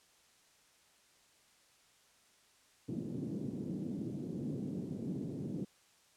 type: band-pass noise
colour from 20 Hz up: white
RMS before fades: -40 dBFS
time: 2.88-5.65 s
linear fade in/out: 10 ms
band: 130 to 300 Hz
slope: 24 dB/octave
effects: white hiss -67 dBFS RMS until 6.16 s + low-pass 9000 Hz 12 dB/octave